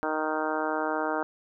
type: harmonic tone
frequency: 155.56 Hz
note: D#3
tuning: in tune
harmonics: 2 / 3 / 4 / 5 / 6 / 7 / 8 / 9 / 10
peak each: -33 / -34 / -33 / -34 / -34 / -39 / -37 / -36 / -38 dBFS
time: 0.03-1.23 s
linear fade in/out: 0 ms
effects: none